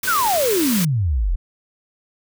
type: band-stop noise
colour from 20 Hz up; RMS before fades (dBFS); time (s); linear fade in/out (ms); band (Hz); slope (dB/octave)
white; -24; 0.03-0.85; 5; 630 to 910; 96
type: exponential sweep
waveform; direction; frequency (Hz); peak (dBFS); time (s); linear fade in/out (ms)
sine; down; 1568 to 36.71; -16; 0.07-1.36; 10
effects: none